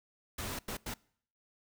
pink noise bursts at uneven times, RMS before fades -39 dBFS, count 3, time 0.38-0.59 / 0.68-0.77 / 0.86-0.94 s, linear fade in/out 5 ms, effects noise-tail reverb RT60 0.6 s tail -24 dB re dry

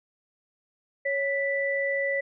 sine tone pair together, 554.4 / 1975.5 Hz, C#5 / B6, 0 / 0 cents, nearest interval octave + minor seventh, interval 2200 cents, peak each -27 dBFS, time 1.05-2.21 s, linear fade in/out 10 ms, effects none

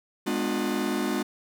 45% pulse chord, G# diminished seventh, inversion none, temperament just, 207.7 / 249.2 / 299 / 358.8 Hz, G#3 / B3 / D4 / F4, 0 / +16 / +31 / +47 cents, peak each -31 dBFS, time 0.26-1.23 s, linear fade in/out 10 ms, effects none

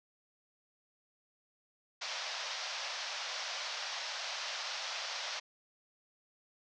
white band-pass noise, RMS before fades -40 dBFS, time 2.01-5.4 s, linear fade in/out 10 ms, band 550 to 5800 Hz, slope 48 dB/octave, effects none

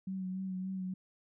sine tone with vibrato, 187.8 Hz, F#3, 26 cents sharp, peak -35 dBFS, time 0.07-0.94 s, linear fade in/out 5 ms, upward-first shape sine, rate 3.5 Hz, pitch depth 28 cents each way, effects none

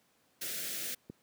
white band-stop noise, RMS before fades -38 dBFS, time 0.41-0.95 s, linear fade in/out 10 ms, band 670 to 1400 Hz, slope 48 dB/octave
click, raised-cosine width 3 ms, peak -28 dBFS, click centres 1.099 s
effects pink hiss -70 dBFS RMS until 1.22 s + high-pass 150 Hz 12 dB/octave

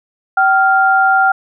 sine tone pair together, 769.2 / 1396.9 Hz, G5 / F6, -33 / 0 cents, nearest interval minor seventh, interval 1033 cents, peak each -11 dBFS, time 0.37-1.32 s, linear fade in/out 5 ms, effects none

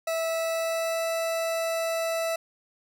40% pulse tone with pitch glide, 654 to 658.9 Hz, E5 to E5, -14 to -1 cents, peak -25 dBFS, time 0.07-2.36 s, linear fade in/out 5 ms, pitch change +13 cents, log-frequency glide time 0.3-1.07 s, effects none

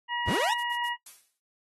harmonic tone, 959 Hz, A#5, 49 cents sharp, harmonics 1 / 2 / 3, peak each -30 / -33 / -35 dBFS, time 0.08-0.97 s, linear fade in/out 50 ms
40% pulse linear sweep, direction up, 50.8 to 987.8 Hz, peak -25 dBFS, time 0.27-0.54 s, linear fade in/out 10 ms
violet noise bursts, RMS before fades -41 dBFS, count 5, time 0.32-0.89 s, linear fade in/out 5 ms, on 46 ms, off 85 ms
blue noise with exponential decay, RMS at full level -41 dBFS, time 1.06-1.39 s, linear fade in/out 5 ms, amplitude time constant 71 ms
effects noise-tail reverb RT60 0.1 s tail -17 dB re dry + AAC 32 kbps

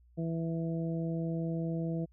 harmonic tone, 164.81 Hz, E3, in tune, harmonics 1 / 2 / 3 / 4, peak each -32 / -38 / -42 / -44 dBFS, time 0.17-2.06 s, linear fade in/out 20 ms, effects added 60 Hz sine -59 dBFS peak until 2.12 s

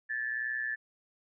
sine tone with amplitude modulation, 1744 Hz, A6, 16 cents flat, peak -28 dBFS, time 0.09-0.76 s, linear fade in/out 20 ms, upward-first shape sine, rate 122 Hz, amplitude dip 70%, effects none

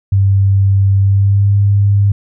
sine tone with pitch glide, 98 to 100.76 Hz, G2 to G2, 0 to +48 cents, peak -7 dBFS, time 0.12-2.12 s, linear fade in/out 5 ms, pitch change +48 cents, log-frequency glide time 1-1.56 s, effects none

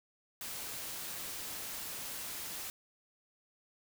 white noise, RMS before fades -42 dBFS, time 0.41-2.7 s, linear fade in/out 0 ms, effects none

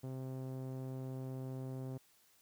sawtooth tone with low-pass filter, 130.81 Hz, C3, in tune, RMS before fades -43 dBFS, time 0.03-1.98 s, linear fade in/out 10 ms, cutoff 590 Hz, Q 0.84, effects white hiss -69 dBFS RMS until 2.41 s

